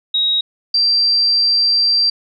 sine tone pair in turn, 3800 / 4707 Hz, A#7 / D8, +33 / +3 cents, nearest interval major third, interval 370 cents, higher second, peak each -13 / -11 dBFS, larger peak second, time 0.14-0.41 / 0.74-2.1 s, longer second, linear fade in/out 5 ms, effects none

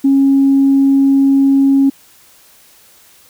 sine tone, 273.7 Hz, C#4, 22 cents flat, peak -6 dBFS, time 0.04-1.9 s, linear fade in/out 10 ms, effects tanh soft clip ceiling -2 dBFS + white hiss -46 dBFS RMS until 3.29 s

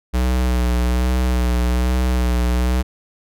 square tone with vibrato, 61.74 Hz, B1, in tune, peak -16 dBFS, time 0.13-2.83 s, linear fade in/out 20 ms, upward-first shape sine, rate 1.2 Hz, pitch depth 33 cents each way, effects none

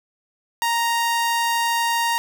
sawtooth tone, 932.3 Hz, A#5, in tune, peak -15 dBFS, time 0.62-2.18 s, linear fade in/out 0 ms, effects none

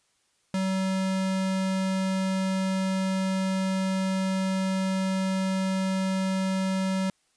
square tone, 190 Hz, F#3, 46 cents sharp, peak -25 dBFS, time 0.54-7.1 s, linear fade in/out 2 ms, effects white hiss -69 dBFS RMS until 7.36 s + resampled to 22050 Hz

